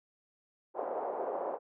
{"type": "band-pass noise", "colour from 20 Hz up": "pink", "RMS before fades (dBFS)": -36, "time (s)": [0.74, 1.59], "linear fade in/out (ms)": 50, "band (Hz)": [450, 830], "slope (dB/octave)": 24, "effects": []}